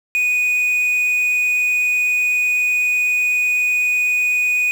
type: tone with quantisation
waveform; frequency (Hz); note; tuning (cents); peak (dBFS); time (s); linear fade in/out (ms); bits
triangle; 2477; D#7; -8; -13; 0.15-4.71; 0; 6
effects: none